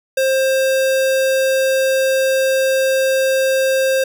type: tone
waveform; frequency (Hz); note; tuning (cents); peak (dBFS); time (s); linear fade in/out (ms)
square; 530; C5; +22; -14; 0.17-4.04; 5
effects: none